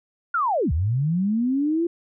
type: linear two-way sweep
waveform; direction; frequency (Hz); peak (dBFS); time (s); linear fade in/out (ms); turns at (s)
sine; down then up; 1444 to 69.3 to 347.3; -19; 0.34-1.87; 5; 0.72
effects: none